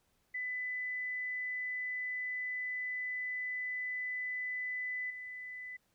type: tone with level steps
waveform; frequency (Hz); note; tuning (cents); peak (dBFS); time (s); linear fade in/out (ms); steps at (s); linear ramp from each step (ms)
sine; 2000; B6; +21; -35 / -42; 0.34-5.77; 10; 5.1; 5
effects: pink hiss -75 dBFS RMS until 5.94 s